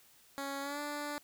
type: tone with pitch glide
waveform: 10% pulse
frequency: 277.3 to 292.8 Hz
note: C#4 to D4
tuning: +1 to -5 cents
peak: -29 dBFS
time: 0.38-1.18 s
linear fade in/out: 0 ms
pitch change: +94 cents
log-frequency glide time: 0.61-0.8 s
effects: white hiss -63 dBFS RMS until 1.23 s